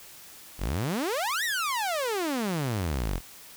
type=exponential two-way sweep; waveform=sawtooth; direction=up then down; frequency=38.89 to 1975.5 to 38.89 Hz; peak=-23 dBFS; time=0.58-3.21 s; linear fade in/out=50 ms; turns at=1.44 s; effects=white hiss -48 dBFS RMS until 3.56 s